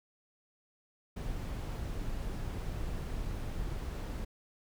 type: noise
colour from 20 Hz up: brown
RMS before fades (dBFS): -37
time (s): 1.16-4.25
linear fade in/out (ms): 10
effects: none